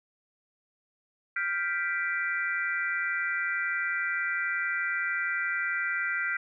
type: chord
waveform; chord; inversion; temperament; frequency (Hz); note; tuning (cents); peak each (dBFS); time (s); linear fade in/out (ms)
sine; G dominant seventh; third; equal; 1396.9 / 1568 / 1975.5 / 2349; F6 / G6 / B6 / D7; 0 / 0 / 0 / 0; -32 / -33 / -31 / -37; 1.36-6.37; 5
effects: none